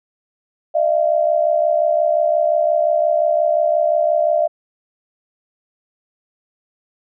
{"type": "tone pair together", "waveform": "sine", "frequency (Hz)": [612, 677.7], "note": ["D#5", "E5"], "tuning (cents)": [-29, 48], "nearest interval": "major second", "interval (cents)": 177, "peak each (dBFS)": -16, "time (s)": [0.74, 4.48], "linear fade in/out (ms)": 20, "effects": []}